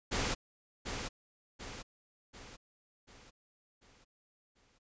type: noise with echo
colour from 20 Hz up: pink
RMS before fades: -33 dBFS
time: 0.11-0.35 s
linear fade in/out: 20 ms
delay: 740 ms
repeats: 6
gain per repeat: -6 dB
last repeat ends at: 4.79 s
effects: resampled to 16000 Hz